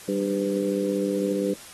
harmonic tone with a mistuned harmonic, 100 Hz, G2, 35 cents sharp, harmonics 2 / 3 / 4 / 5, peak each -28 / -28 / -28 / -28 dBFS, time 0.08-1.54 s, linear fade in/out 5 ms, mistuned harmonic 2, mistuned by -52 cents, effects white hiss -44 dBFS RMS until 1.73 s + AAC 32 kbps

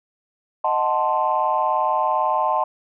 sine chord, D# diminished seventh, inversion none, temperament equal, 622.3 / 740 / 880 / 1046.5 Hz, D#5 / F#5 / A5 / C6, 0 / 0 / 0 / 0 cents, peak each -24 / -24 / -21 / -22 dBFS, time 0.64-2.64 s, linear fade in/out 5 ms, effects tanh soft clip ceiling -8 dBFS

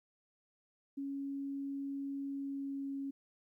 sine tone with pitch glide, 277.2 to 275.3 Hz, C#4 to C#4, 0 to -12 cents, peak -37 dBFS, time 0.97-3.11 s, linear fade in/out 10 ms, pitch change -12 cents, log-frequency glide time 2.3-2.98 s, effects 13-bit

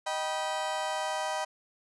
35% pulse chord, Eb augmented, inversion none, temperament just, 622.3 / 777.8 / 972.3 Hz, Eb5 / G5 / B5, 0 / -14 / -27 cents, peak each -33 dBFS, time 0.06-1.45 s, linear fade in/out 10 ms, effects resampled to 22050 Hz

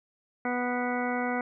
harmonic tone, 246.4 Hz, B3, 4 cents flat, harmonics 1 / 2 / 3 / 4 / 5 / 6 / 8 / 9, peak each -31 / -34 / -33 / -39 / -40 / -36 / -38 / -41 dBFS, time 0.45-1.41 s, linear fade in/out 2 ms, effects none

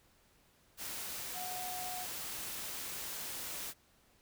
sine tone in noise, 730 Hz, F#5, 24 cents flat, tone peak -42 dBFS, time 1.33-2.07 s, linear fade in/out 50 ms, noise white, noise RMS -42 dBFS, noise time 0.77-3.74 s, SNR -3 dB, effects pink hiss -68 dBFS RMS until 4.21 s

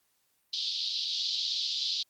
white band-pass noise, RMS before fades -32 dBFS, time 0.53-2.03 s, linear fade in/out 5 ms, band 3400 to 4800 Hz, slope 48 dB/octave, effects white hiss -73 dBFS RMS until 2.09 s + Opus 48 kbps

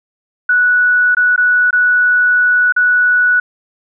sine tone with dropouts, 1474 Hz, F#6, 7 cents flat, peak -8 dBFS, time 0.49-3.4 s, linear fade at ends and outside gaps 5 ms, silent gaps 1.149-1.168 / 1.362-1.377 / 1.708-1.728 / 2.724-2.763 s, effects none

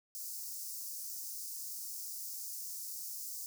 white high-pass noise, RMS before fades -43 dBFS, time 0.15-3.46 s, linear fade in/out 0 ms, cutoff 4900 Hz, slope 48 dB/octave, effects none

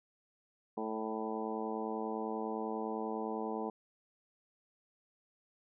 harmonic tone with a mistuned harmonic, 110 Hz, A2, in tune, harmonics 2 / 3 / 4 / 5 / 6 / 7 / 8 / 9, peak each -41 / -43 / -40 / -47 / -48 / -43 / -46 / -46 dBFS, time 0.77-3.7 s, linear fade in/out 5 ms, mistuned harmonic 6, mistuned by -19 cents, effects none

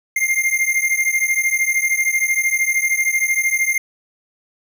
square beating tone pair, 2105 / 2118 Hz, C7 / C7, +10 / +21 cents, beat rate 13 Hz, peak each -19 / -20 dBFS, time 0.16-3.78 s, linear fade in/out 5 ms, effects none

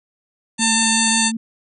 harmonic tone, 896 Hz, A5, 31 cents sharp, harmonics 1 / 2 / 3 / 4 / 5 / 7 / 8 / 9 / 10, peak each -24 / -24 / -24 / -24 / -24 / -24 / -24 / -24 / -24 dBFS, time 0.58-1.32 s, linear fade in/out 50 ms
sine tone with vibrato, 224.2 Hz, A3, 33 cents sharp, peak -21 dBFS, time 0.59-1.37 s, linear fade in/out 5 ms, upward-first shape sine, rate 5.5 Hz, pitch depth 23 cents each way
effects none

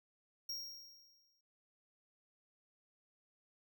square tone with exponential decay, 5588 Hz, F8, in tune, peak -39 dBFS, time 0.49-1.41 s, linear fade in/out 5 ms, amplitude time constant 200 ms, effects none

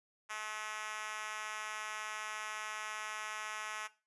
5% pulse tone with high-pass filter, 214.5 Hz, A3, 44 cents flat, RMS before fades -42 dBFS, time 0.29-3.88 s, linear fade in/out 20 ms, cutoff 1100 Hz, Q 1.2, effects noise-tail reverb RT60 0.3 s tail -17 dB re dry + resampled to 24000 Hz

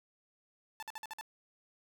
sawtooth tone bursts, 880 Hz, A5, in tune, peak -37 dBFS, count 6, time 0.8-1.211 s, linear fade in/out 0 ms, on 26 ms, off 51 ms, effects none

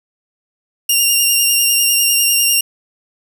10% pulse tone with vibrato, 2794 Hz, F7, in tune, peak -3 dBFS, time 0.89-2.61 s, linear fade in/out 5 ms, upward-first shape sine, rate 10 Hz, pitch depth 23 cents each way, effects none

